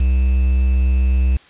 triangle tone with quantisation, 64.1 Hz, C2, 35 cents flat, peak -10 dBFS, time 0-1.37 s, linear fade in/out 5 ms, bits 6, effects white hiss -47 dBFS RMS until 1.49 s + resampled to 8000 Hz

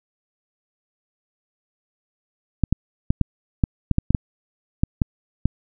clicks, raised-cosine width 5 ms, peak -4 dBFS, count 12, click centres 2.637 / 2.726 / 3.105 / 3.213 / 3.638 / 3.913 / 3.984 / 4.106 / 4.148 / 4.835 / 5.018 / 5.456 s, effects none

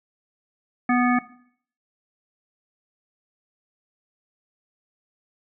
harmonic tone, 246.4 Hz, B3, 4 cents flat, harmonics 1 / 3 / 5 / 7 / 9, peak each -19 / -24 / -26 / -27 / -29 dBFS, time 0.89-1.19 s, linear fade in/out 5 ms, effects noise-tail reverb RT60 0.6 s tail -17 dB re dry

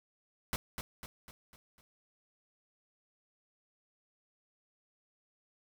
pink noise with echo, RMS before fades -34 dBFS, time 0.53-0.56 s, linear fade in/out 0 ms, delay 250 ms, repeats 5, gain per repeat -6 dB, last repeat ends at 1.81 s, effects none

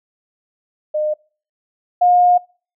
sine tone pair in turn, 609 / 714.3 Hz, D#5 / F5, -37 / +39 cents, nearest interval minor third, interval 276 cents, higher second, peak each -16 / -9 dBFS, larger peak second, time 0.94-1.14 / 2.01-2.38 s, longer second, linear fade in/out 10 ms, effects noise-tail reverb RT60 0.4 s tail -25 dB re dry

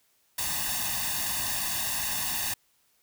white noise with comb filter, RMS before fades -30 dBFS, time 0.38-2.54 s, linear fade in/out 5 ms, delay 1.1 ms, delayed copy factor +1, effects white hiss -68 dBFS RMS until 3.02 s

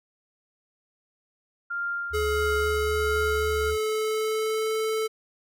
sine tone with tremolo, 1396.9 Hz, F6, in tune, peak -26 dBFS, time 1.7-3.71 s, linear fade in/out 10 ms, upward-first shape sine, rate 1.5 Hz, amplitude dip 50%
sine tone with vibrato, 73 Hz, D2, 10 cents flat, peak -30 dBFS, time 2.1-3.78 s, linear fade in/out 50 ms, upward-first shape triangle, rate 3.8 Hz, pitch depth 62 cents each way
square tone with pitch glide, 424.6 to 438.8 Hz, G#4 to A4, +38 to -5 cents, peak -25 dBFS, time 2.13-5.08 s, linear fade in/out 20 ms, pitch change +57 cents, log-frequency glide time 2.55-4.74 s
effects none

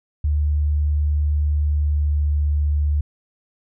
sine tone with pitch glide, 74.2 to 73.73 Hz, D2 to D2, +18 to +7 cents, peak -16 dBFS, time 0.24-3.01 s, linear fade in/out 5 ms, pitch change -11 cents, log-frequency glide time 1.63-2.25 s, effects none

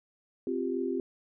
sine chord, C suspended fourth, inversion none, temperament just, 261.6 / 348.8 / 392.4 Hz, C4 / F4 / G4, 0 / -2 / +2 cents, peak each -33 dBFS, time 0.47-1 s, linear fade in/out 2 ms, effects none

